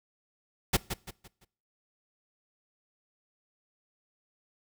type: noise with echo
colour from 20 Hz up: pink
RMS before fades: -23 dBFS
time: 0.73-0.77 s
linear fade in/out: 10 ms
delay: 170 ms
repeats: 4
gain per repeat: -9 dB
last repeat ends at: 1.45 s
effects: noise-tail reverb RT60 0.5 s tail -22 dB re dry